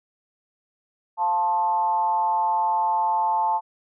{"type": "tone with frequency modulation", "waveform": "sine", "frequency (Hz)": 880, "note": "A5", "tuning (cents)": 0, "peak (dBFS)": -19, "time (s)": [1.17, 3.61], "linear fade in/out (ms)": 50, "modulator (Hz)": 182, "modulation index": 0.59, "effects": []}